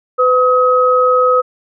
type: tone pair together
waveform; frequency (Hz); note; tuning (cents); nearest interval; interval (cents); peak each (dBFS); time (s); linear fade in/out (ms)
sine; 504 / 1270; B4 / D#6; +35 / +35; octave + major third; 1600; -11; 0.18-1.42; 20
effects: none